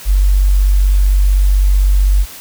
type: tone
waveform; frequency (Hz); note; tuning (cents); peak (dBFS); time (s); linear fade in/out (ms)
sine; 47.89; G1; -40; -7; 0.05-2.26; 50
effects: white hiss -33 dBFS RMS until 2.4 s